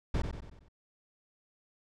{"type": "noise with echo", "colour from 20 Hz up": "brown", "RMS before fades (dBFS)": -29, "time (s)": [0.14, 0.22], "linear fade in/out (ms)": 5, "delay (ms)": 93, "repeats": 5, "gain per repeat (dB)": -6, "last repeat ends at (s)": 0.685, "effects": ["low-pass 6000 Hz 12 dB/octave"]}